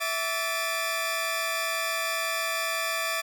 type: tone cluster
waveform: sawtooth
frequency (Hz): 658 / 1150 / 1756 / 2406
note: E5 / D6 / A6 / D7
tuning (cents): -3 / -37 / -4 / +41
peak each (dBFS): -29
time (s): 0-3.22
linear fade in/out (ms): 20
effects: none